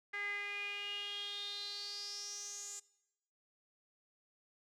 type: tone with band-pass filter sweep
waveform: sawtooth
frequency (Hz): 407.1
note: G#4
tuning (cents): -35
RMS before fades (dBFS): -43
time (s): 0.13-2.8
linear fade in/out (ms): 10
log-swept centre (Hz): 1900 to 7300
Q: 8.3
effects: noise-tail reverb RT60 0.9 s tail -22 dB re dry